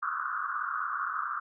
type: band-pass noise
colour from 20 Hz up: pink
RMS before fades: -33 dBFS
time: 0.02-1.4 s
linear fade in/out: 10 ms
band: 1100 to 1500 Hz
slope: 96 dB/octave
effects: none